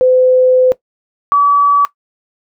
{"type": "tone pair in turn", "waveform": "sine", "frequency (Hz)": [510, 1144.9], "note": ["C5", "D6"], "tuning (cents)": [-44, -44], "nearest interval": "octave + major second", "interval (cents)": 1400, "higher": "second", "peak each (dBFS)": -6, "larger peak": "neither", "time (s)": [[0.01, 0.72], [1.32, 1.85]], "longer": "first", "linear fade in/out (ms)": 0, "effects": ["noise-tail reverb RT60 0.1 s tail -18 dB re dry"]}